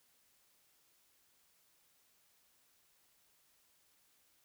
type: silence
effects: white hiss -72 dBFS RMS until 4.44 s